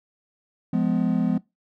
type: chord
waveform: triangle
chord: F diminished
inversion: none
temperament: just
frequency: 174.61 / 209.5 / 251.4 Hz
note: F3 / Ab3 / Cb4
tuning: 0 / +15 / +31 cents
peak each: -22 dBFS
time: 0.73-1.38 s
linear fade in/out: 5 ms
effects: noise-tail reverb RT60 0.2 s tail -20 dB re dry